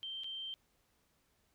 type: tone with dropouts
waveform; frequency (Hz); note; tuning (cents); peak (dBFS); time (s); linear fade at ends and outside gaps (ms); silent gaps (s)
sine; 3136; G7; 0; -40; 0.03-0.54; 0; 0.235-0.243
effects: pink hiss -75 dBFS RMS until 1.54 s